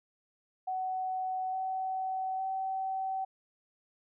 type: tone with pitch steps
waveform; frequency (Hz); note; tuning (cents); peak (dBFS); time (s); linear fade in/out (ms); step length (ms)
sine; 749 / 756.8 / 764.7; F#5 / F#5 / G5; +21 / +39 / -43; -31; 0.67-3.25; 10; 860
effects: none